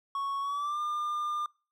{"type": "tone with pitch glide", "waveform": "triangle", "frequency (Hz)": [1108.7, 1202.1], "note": ["C#6", "D6"], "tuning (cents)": [0, 40], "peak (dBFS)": -28, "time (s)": [0.15, 1.46], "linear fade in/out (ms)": 2, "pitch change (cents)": 140, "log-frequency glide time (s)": [0.41, 0.8], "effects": ["noise-tail reverb RT60 0.4 s tail -26 dB re dry"]}